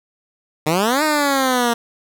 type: exponential two-way sweep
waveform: 10% pulse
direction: up then down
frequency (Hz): 147.8 to 312.4 to 231.8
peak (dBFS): -7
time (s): 0.66-1.74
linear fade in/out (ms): 10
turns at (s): 1.03
effects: none

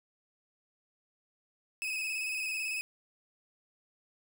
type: tone with vibrato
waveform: 40% pulse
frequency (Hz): 2556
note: D#7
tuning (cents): +46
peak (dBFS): -32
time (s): 1.82-2.81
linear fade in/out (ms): 0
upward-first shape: square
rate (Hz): 18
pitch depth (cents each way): 33
effects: 11-bit

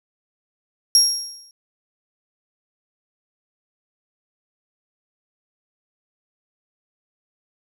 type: tone with exponential decay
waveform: 35% pulse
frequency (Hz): 5588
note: F8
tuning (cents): 0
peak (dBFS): -6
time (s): 0.95-1.51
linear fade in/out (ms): 1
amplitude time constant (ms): 120
effects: none

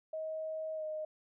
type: tone with pitch glide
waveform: sine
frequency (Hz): 632 to 619.7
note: D#5 to D#5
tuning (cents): +27 to -7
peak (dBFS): -36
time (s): 0.13-1.05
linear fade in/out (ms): 5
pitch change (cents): -34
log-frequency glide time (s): 0.75-0.84
effects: none

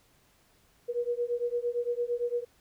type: beating tone pair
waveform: sine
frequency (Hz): 476.3 / 485.1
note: A#4 / B4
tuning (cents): +37 / -31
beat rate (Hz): 8.8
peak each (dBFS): -31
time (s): 0.88-2.45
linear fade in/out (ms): 20
effects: pink hiss -65 dBFS RMS until 2.6 s

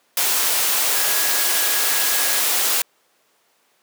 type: tone in noise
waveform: sine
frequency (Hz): 1661.2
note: G#6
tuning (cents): 0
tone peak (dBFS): -30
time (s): 0.95-2.41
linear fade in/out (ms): 2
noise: white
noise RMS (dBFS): -19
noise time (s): 0.17-2.82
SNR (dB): -14
effects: pink hiss -61 dBFS RMS until 3.82 s + high-pass 400 Hz 12 dB/octave

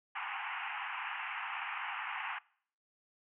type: band-pass noise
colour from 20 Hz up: pink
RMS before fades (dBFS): -40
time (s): 0.15-2.39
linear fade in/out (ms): 10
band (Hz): 780 to 2900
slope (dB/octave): 96
effects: noise-tail reverb RT60 0.6 s tail -24 dB re dry

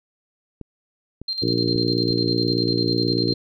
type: clicks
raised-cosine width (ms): 3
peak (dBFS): -21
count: 4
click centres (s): 0.613 / 1.216 / 1.758 / 2.109
type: tone with tremolo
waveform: sine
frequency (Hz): 4169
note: C8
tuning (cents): -7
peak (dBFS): -22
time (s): 1.28-3.34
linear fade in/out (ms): 5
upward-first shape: square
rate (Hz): 10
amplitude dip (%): 60
type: harmonic tone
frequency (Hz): 58.27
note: A#1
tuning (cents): 0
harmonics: 2 / 3 / 4 / 5 / 6 / 7 / 8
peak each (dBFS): -26 / -28 / -31 / -25 / -25 / -29 / -30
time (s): 1.42-3.34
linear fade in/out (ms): 5
effects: none

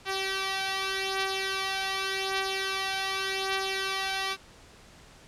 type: beating tone pair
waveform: 5% pulse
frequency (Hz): 385.4 / 386.26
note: G4 / G4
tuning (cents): -29 / -26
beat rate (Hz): 0.86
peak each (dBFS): -18 / -23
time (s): 0.05-4.37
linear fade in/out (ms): 50
effects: pink hiss -53 dBFS RMS until 5.27 s + low-pass 8000 Hz 12 dB/octave

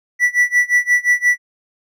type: tone with tremolo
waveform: triangle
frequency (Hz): 1960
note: B6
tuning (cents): -14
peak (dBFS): -7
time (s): 0.19-1.38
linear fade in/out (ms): 50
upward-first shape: sine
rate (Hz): 5.7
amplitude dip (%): 95
effects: none

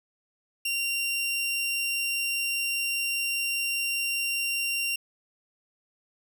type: tone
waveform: sawtooth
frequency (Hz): 2765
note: F7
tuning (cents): -18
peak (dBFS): -23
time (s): 0.65-4.96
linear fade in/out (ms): 5
effects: none

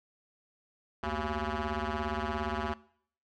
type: ring-modulated tone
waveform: 10% pulse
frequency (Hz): 153.6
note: D#3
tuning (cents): -22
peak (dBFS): -20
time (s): 1.03-2.74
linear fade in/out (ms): 5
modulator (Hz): 529
effects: noise-tail reverb RT60 0.6 s tail -20 dB re dry + low-pass 3000 Hz 12 dB/octave

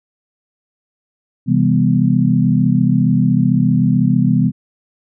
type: chord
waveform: sine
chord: C major seventh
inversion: none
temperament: equal with one note detuned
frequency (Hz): 130.81 / 164.81 / 200.3 / 246.9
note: C3 / E3 / G3 / B3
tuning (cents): 0 / 0 / +38 / 0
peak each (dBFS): -16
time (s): 1.46-4.52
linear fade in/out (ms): 50
effects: none

